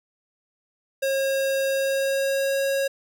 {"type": "tone with pitch glide", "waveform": "square", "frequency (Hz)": [541, 547.9], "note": ["C#5", "C#5"], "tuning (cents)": [-42, -20], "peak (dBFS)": -22, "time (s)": [1.02, 2.88], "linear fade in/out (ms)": 10, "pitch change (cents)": 22, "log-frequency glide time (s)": [1.67, 2.63], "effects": []}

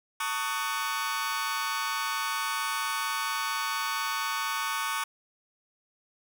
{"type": "chord", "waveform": "sawtooth", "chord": "D# half-diminished seventh", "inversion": "second", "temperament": "just", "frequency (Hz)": [896, 1120.1, 1244.5, 1493.4], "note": ["A5", "C#6", "D#6", "F#6"], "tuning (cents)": [31, 18, 0, 16], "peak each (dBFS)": [-32, -28, -32, -32], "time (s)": [0.2, 5.04], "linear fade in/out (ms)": 5, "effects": []}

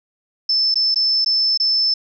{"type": "tone with dropouts", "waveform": "sine", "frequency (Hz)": 5274, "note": "E8", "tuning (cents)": 0, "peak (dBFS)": -14, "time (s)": [0.49, 1.94], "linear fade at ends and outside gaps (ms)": 5, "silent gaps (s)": [[0.743, 0.756], [0.945, 0.958], [1.247, 1.26], [1.575, 1.599]], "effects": []}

